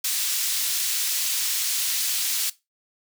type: high-pass noise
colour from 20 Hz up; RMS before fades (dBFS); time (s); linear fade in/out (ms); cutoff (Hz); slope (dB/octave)
pink; -25; 0.04-2.5; 5; 3900; 12
effects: noise-tail reverb RT60 0.2 s tail -17 dB re dry